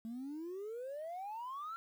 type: exponential sweep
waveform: sine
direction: up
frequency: 220 to 1377 Hz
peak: -39 dBFS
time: 0.05-1.76 s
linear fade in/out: 0 ms
effects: tanh soft clip ceiling -39 dBFS + 11-bit